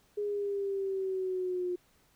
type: exponential sweep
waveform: sine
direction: down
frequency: 415.3 to 355.8 Hz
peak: -30 dBFS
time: 0.17-1.76 s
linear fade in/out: 10 ms
effects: pink hiss -67 dBFS RMS until 2.15 s